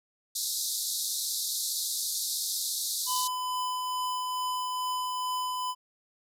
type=band-pass noise; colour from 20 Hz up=pink; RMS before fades=-32 dBFS; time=0.35-3.28 s; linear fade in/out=10 ms; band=3700 to 14000 Hz; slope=96 dB/octave
type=tone with tremolo; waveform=square; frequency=1006 Hz; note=B5; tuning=32 cents sharp; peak=-29 dBFS; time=3.06-5.75 s; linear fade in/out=50 ms; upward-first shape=triangle; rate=2.3 Hz; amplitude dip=25%
effects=none